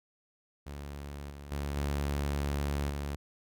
sawtooth tone with level steps, 71.4 Hz, D2, 48 cents flat, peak -36 / -40 / -29 / -26 / -30 dBFS, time 0.66-3.16 s, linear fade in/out 10 ms, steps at 1.3 / 1.51 / 1.76 / 2.89 s, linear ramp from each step 10 ms, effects none

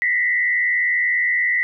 sine tone with frequency modulation, 1975.5 Hz, B6, in tune, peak -16 dBFS, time 0.02-1.63 s, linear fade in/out 0 ms, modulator 80.4 Hz, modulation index 1, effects none

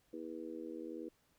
harmonic tone, 81 Hz, E2, 30 cents flat, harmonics 3 / 4 / 5 / 6, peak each -51 / -45 / -50 / -49 dBFS, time 0.13-1.09 s, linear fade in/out 5 ms, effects pink hiss -74 dBFS RMS until 1.38 s

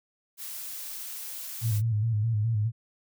blue noise, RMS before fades -38 dBFS, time 0.37-1.82 s, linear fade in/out 50 ms
sine tone with vibrato, 110 Hz, A2, in tune, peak -23 dBFS, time 1.61-2.72 s, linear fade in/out 50 ms, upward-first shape square, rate 4.8 Hz, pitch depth 73 cents each way
effects none

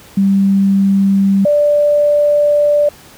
sine tone pair in turn, 196 / 587.3 Hz, G3 / D5, 0 / 0 cents, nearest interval octave + perfect fifth, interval 1900 cents, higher second, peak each -8 dBFS, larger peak neither, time 0.17-1.45 / 1.45-2.89 s, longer second, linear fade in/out 5 ms, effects pink hiss -40 dBFS RMS until 3.17 s + high-pass 60 Hz 12 dB/octave

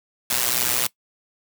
white noise with amplitude modulation, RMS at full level -18 dBFS, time 0.3-0.87 s, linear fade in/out 5 ms, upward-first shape sine, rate 123 Hz, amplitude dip 90%, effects noise-tail reverb RT60 0.1 s tail -20 dB re dry + high-pass 80 Hz 12 dB/octave

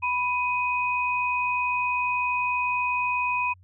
sine tone pair together, 987.8 / 2504 Hz, B5 / D#7, 0 / +10 cents, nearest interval octave + major third, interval 1610 cents, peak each -25 / -26 dBFS, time 0.02-3.54 s, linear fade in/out 20 ms, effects added 91 Hz sine -51 dBFS peak until 3.63 s

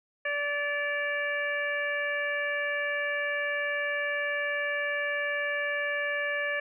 harmonic tone with a mistuned harmonic, 580 Hz, D5, 22 cents flat, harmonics 1 / 2 / 3 / 4 / 5, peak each -33 / -41 / -30 / -35 / -42 dBFS, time 0.25-6.6 s, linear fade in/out 5 ms, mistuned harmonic 5, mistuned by -60 cents, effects none

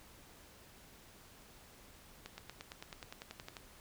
accelerating click train, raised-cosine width 0.2 ms, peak -28 dBFS, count 14, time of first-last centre 2.26-3.568 s, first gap 120 ms, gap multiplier 0.97, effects pink hiss -59 dBFS RMS until 3.8 s

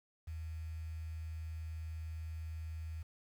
sine tone with quantisation, 80.2 Hz, E2, 47 cents flat, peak -40 dBFS, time 0.27-3.03 s, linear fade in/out 10 ms, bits 10, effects none

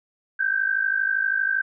sine tone pair together, 1543 / 1595.6 Hz, G6 / G6, -28 / +30 cents, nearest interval minor second, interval 58 cents, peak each -23 dBFS, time 0.39-1.62 s, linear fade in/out 10 ms, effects none

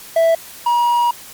triangle tone pair in turn, 659.3 / 955.5 Hz, E5 / A#5, 0 / +43 cents, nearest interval tritone, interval 643 cents, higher second, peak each -8 / -10 dBFS, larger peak first, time 0.16-0.35 / 0.66-1.11 s, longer second, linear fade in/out 5 ms, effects white hiss -37 dBFS RMS until 1.33 s + MP3 96 kbps

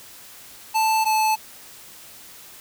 square tone pair in turn, 880 / 869.9 Hz, A5 / A5, 0 / -20 cents, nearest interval unison, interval 20 cents, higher first, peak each -18 dBFS, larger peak neither, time 0.74-1.05 / 1.05-1.36 s, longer neither, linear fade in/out 20 ms, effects white hiss -44 dBFS RMS until 2.6 s

